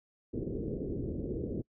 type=low-pass noise; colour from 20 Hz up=white; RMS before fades=-36 dBFS; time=0.33-1.62 s; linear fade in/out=10 ms; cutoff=460 Hz; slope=48 dB/octave; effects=noise-tail reverb RT60 0.1 s tail -25 dB re dry